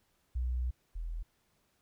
sine tone pair in turn, 61.8 / 41.25 Hz, B1 / E1, +2 / +2 cents, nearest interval perfect fifth, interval 700 cents, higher first, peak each -30 / -35 dBFS, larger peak first, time 0.35-0.71 / 0.95-1.23 s, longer first, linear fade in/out 10 ms, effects pink hiss -74 dBFS RMS until 1.81 s

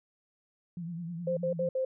sine tone with vibrato, 170 Hz, F3, 46 cents flat, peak -35 dBFS, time 0.77-1.69 s, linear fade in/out 2 ms, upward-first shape triangle, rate 9.6 Hz, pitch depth 88 cents each way
sine tone bursts, 522 Hz, C5, 4 cents flat, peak -27 dBFS, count 4, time 1.27-1.85 s, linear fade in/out 5 ms, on 100 ms, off 60 ms
effects none

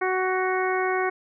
harmonic tone with a mistuned harmonic, 372.4 Hz, F#4, 11 cents sharp, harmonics 1 / 2 / 3 / 4 / 5 / 6, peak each -25 / -28 / -30 / -31 / -32 / -33 dBFS, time 0.01-1.1 s, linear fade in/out 10 ms, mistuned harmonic 6, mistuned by -25 cents, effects none

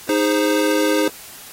square chord, Ab major, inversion second, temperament equal with one note detuned, 311.1 / 410.5 / 523.3 Hz, Eb4 / Ab4 / C5, 0 / -20 / 0 cents, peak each -19 / -22 / -21 dBFS, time 0.09-1.08 s, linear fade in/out 2 ms, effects white hiss -39 dBFS RMS until 1.52 s + AAC 48 kbps

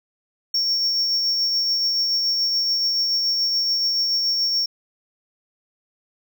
triangle tone with tremolo, 5490 Hz, F8, 31 cents flat, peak -16 dBFS, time 0.54-4.66 s, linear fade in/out 5 ms, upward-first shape triangle, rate 7 Hz, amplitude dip 30%, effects none

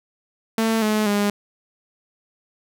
sawtooth tone with pitch steps, 223.9 / 214 / 204.6 Hz, A3 / A3 / G#3, +30 / -48 / -26 cents, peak -14 dBFS, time 0.58-1.3 s, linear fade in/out 2 ms, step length 240 ms, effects none

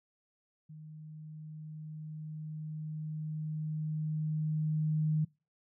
sine tone with level ramp, 154.7 Hz, D#3, 10 cents flat, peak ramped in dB -46 to -26 dBFS, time 0.69-5.25 s, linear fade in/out 10 ms, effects noise-tail reverb RT60 0.3 s tail -25 dB re dry

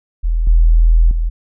sine tone with level steps, 41 Hz, E1, 9 cents flat, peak -12 / -6 / -13 dBFS, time 0.23-1.3 s, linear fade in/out 20 ms, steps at 0.47 / 1.11 s, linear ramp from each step 2 ms, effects none

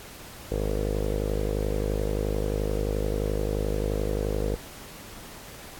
sawtooth tone with low-pass filter, 51.5 Hz, G#1, 14 cents flat, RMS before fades -27 dBFS, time 0.51-4.56 s, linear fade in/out 10 ms, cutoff 480 Hz, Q 5.8, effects pink hiss -44 dBFS RMS until 5.79 s + AAC 64 kbps

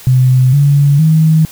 sine tone with pitch steps, 128.5 / 142.58 / 158.2 Hz, C3 / C#3 / D#3, -31 / +49 / +29 cents, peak -5 dBFS, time 0.07-1.45 s, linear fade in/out 0 ms, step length 460 ms, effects white hiss -35 dBFS RMS until 1.51 s

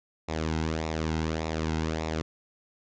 sawtooth tone with flanger, 79.5 Hz, D#2, 38 cents sharp, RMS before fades -30 dBFS, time 0.28-2.22 s, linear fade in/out 10 ms, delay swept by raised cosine 0.64 to 1.74 ms, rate 1.7 Hz, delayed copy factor -0.65, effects resampled to 16000 Hz

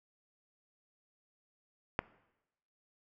click, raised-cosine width 0.5 ms, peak -14 dBFS, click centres 1.991 s, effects noise-tail reverb RT60 0.9 s tail -20 dB re dry

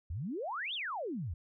sine exponential two-way sweep, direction up then down, 70.8 to 3729 to 70.8 Hz, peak -35 dBFS, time 0.1-1.34 s, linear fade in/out 5 ms, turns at 0.74 s, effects none

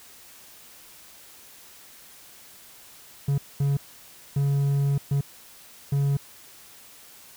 triangle tone bursts at uneven times, 140.3 Hz, C#3, 21 cents sharp, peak -18 dBFS, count 5, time 3.28-3.38 / 3.6-3.77 / 4.36-4.98 / 5.11-5.21 / 5.92-6.17 s, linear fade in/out 5 ms, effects white hiss -49 dBFS RMS until 7.36 s

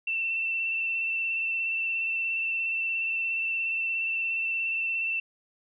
sine tone with vibrato, 2682 Hz, E7, 29 cents sharp, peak -26 dBFS, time 0.07-5.2 s, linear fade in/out 5 ms, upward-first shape square, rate 17 Hz, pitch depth 16 cents each way, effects none

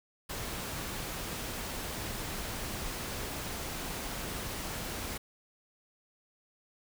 pink noise, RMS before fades -38 dBFS, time 0.29-5.18 s, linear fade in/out 10 ms, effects none

